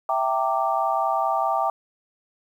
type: chord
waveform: sine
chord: E half-diminished seventh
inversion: none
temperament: equal with one note detuned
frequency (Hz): 659.3 / 784 / 914.7 / 1174.7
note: E5 / G5 / Bb5 / D6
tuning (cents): 0 / 0 / -33 / 0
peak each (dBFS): -26 / -24 / -27 / -26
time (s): 0.09-1.7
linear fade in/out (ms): 2
effects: 9-bit